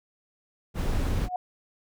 brown noise, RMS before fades -26 dBFS, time 0.74-1.29 s, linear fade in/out 50 ms
sine tone with exponential growth, 728 Hz, F#5, 28 cents flat, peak -23 dBFS, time 1.18-1.36 s, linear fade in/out 2 ms, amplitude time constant 37 ms
effects none

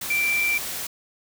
sine tone in noise, 2349 Hz, D7, in tune, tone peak -20 dBFS, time 0.1-0.58 s, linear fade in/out 5 ms, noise white, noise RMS -31 dBFS, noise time 0.01-0.87 s, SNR +8 dB, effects none

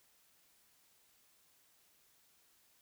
silence, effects white hiss -70 dBFS RMS until 2.81 s

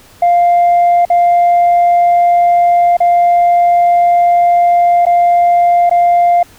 sine tone with dropouts, 698.5 Hz, F5, in tune, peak -4 dBFS, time 0.22-6.43 s, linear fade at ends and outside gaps 5 ms, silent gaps 1.052-1.1 / 2.969-3.003 / 5.054-5.065 / 5.896-5.911 s, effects tanh soft clip ceiling -4 dBFS + pink hiss -42 dBFS RMS until 6.58 s

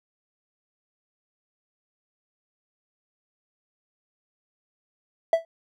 triangle tone with exponential decay, 659.3 Hz, E5, in tune, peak -10 dBFS, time 5.33-5.45 s, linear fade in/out 2 ms, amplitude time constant 25 ms, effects tanh soft clip ceiling -6 dBFS

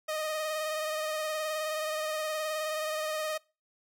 sawtooth tone with vibrato, 620 Hz, D#5, 6 cents flat, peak -27 dBFS, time 0.08-3.38 s, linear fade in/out 10 ms, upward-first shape triangle, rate 19 Hz, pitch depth 33 cents each way, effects noise-tail reverb RT60 0.3 s tail -23 dB re dry

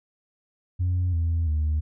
sine tone with pitch steps, 90 / 83.01 / 76.56 Hz, F#2 / E2 / D#2, -47 / +13 / -27 cents, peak -19 dBFS, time 0.79-1.81 s, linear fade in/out 20 ms, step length 340 ms, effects tanh soft clip ceiling -19 dBFS

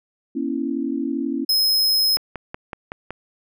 sine chord, A# diminished, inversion none, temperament equal with one note detuned, 239.1 / 277.2 / 329.6 Hz, A#3 / C#4 / E4, +44 / 0 / 0 cents, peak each -27 / -24 / -27 dBFS, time 0.35-1.45 s, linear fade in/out 10 ms
45% pulse tone, 5130 Hz, E8, 48 cents flat, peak -16 dBFS, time 1.49-2.17 s, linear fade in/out 5 ms
click train, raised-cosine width 0.5 ms, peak -15 dBFS, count 6, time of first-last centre 2.17-3.106 s, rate 5.34 Hz
effects none

